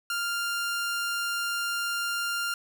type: tone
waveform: sawtooth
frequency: 1396.9 Hz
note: F6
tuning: in tune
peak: -24 dBFS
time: 0.1-2.54 s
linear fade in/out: 2 ms
effects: none